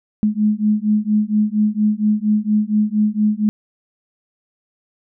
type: beating tone pair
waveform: sine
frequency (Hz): 209.7 / 214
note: G#3 / A3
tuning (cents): +17 / -48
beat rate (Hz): 4.3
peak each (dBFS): -17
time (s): 0.23-3.49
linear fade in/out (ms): 0
effects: none